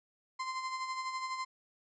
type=tone with tremolo; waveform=35% pulse; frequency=1040 Hz; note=C6; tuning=11 cents flat; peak=-32 dBFS; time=0.39-1.45 s; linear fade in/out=10 ms; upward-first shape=sine; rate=12 Hz; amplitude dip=50%; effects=resampled to 16000 Hz